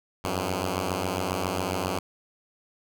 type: beating tone pair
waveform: 5% pulse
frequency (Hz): 87.1 / 94.5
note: F2 / F#2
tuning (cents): -4 / +37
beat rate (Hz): 7.4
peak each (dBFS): -20 / -17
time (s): 0.24-1.99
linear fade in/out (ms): 5
effects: none